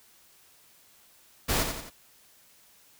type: noise with echo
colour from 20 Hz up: pink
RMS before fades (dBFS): -26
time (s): 1.48-1.64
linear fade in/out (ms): 20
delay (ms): 88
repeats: 3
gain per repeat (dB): -6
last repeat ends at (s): 1.904
effects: white hiss -59 dBFS RMS until 2.99 s